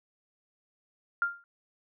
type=tone with exponential decay; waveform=sine; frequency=1396.9 Hz; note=F6; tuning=in tune; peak=-21 dBFS; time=1.22-1.44 s; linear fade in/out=1 ms; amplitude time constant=47 ms; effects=none